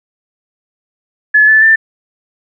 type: tone with pitch steps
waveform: sine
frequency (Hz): 1713 / 1746 / 1779.6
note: A6 / A6 / A6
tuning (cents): -47 / -14 / +19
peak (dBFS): -4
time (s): 1.34-1.76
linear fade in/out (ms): 10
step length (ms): 140
effects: none